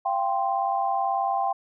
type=chord; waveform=sine; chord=F suspended second; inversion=none; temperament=equal with one note detuned; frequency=685.7 / 784 / 1046.5 Hz; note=F5 / G5 / C6; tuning=-32 / 0 / 0 cents; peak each=-29 / -24 / -29 dBFS; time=0.05-1.53 s; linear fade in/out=10 ms; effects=none